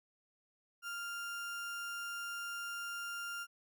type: tone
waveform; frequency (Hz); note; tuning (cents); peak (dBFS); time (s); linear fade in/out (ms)
35% pulse; 1396.9; F6; 0; -38; 0.82-3.47; 50
effects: none

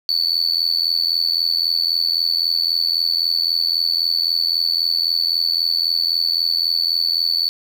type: tone with amplitude modulation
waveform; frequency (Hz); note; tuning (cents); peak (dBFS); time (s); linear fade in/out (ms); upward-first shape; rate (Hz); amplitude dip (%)
triangle; 4470; C#8; +14; -10; 0.09-7.49; 0; sine; 83.8; 95
effects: tanh soft clip ceiling -8 dBFS + 7-bit

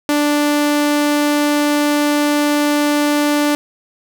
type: tone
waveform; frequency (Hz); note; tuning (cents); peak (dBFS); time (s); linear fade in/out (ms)
sawtooth; 293.7; D4; 0; -9; 0.09-3.55; 0
effects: none

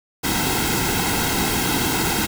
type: noise with comb filter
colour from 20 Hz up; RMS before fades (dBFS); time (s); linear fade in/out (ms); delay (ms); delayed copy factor
pink; -21; 0.23-2.27; 20; 1.7; -0.7
effects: none

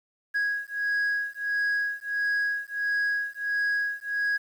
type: beating tone pair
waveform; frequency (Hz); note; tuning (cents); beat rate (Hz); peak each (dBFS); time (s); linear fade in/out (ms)
sine; 1655 / 1656.5; G#6 / G#6; -6 / -5; 1.5; -26; 0.34-4.38; 20
effects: tanh soft clip ceiling -22 dBFS + 9-bit

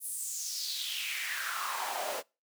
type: noise with high-pass filter sweep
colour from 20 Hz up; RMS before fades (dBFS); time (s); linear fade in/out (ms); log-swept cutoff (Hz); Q
pink; -36; 0-2.23; 50; 11000 to 510; 4.2
effects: noise-tail reverb RT60 0.3 s tail -26 dB re dry

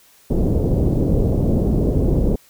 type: low-pass noise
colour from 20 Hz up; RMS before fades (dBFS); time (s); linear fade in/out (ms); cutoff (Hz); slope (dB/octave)
pink; -17; 0.3-2.36; 5; 490; 24
effects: white hiss -52 dBFS RMS until 2.49 s

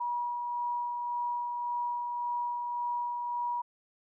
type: tone with tremolo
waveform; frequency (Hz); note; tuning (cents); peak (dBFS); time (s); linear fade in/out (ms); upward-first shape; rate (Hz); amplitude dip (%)
sine; 963; B5; -44; -29; 0-3.62; 10; sine; 1.8; 30
effects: none

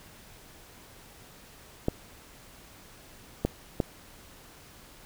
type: clicks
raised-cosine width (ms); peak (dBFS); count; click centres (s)
2; -11; 3; 1.884 / 3.45 / 3.802
effects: pink hiss -52 dBFS RMS until 5.05 s

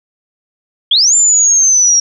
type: linear two-way sweep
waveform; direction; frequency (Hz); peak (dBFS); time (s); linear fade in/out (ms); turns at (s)
sine; up then down; 3136 to 7250 to 5610; -6; 0.91-2; 5; 1.15
effects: none

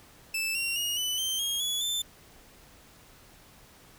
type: tone with pitch steps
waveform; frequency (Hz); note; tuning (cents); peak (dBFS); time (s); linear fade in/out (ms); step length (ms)
sawtooth; 2637 / 2751 / 2869 / 2993 / 3121 / 3256 / 3396 / 3542; E7 / F7 / F7 / F#7 / G7 / G#7 / G#7 / A7; 0 / -27 / +46 / +19 / -8 / -35 / +38 / +11; -25; 0.34-2.02; 5; 210
effects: pink hiss -55 dBFS RMS until 3.98 s

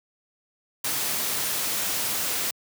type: noise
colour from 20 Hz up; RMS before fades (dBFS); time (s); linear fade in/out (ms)
white; -27; 0.84-2.51; 5
effects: high-pass 100 Hz 12 dB/octave

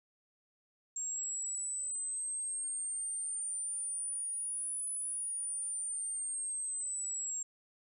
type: linear two-way sweep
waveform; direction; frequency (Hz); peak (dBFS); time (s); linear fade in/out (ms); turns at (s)
sine; up then down; 7500 to 9956 to 7500; -35; 0.96-7.43; 5; 4.93
effects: none

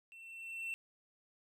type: tone with level ramp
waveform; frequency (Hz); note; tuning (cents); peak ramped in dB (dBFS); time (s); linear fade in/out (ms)
triangle; 2695; E7; +38; -51 to -35; 0.12-0.74; 0
effects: none

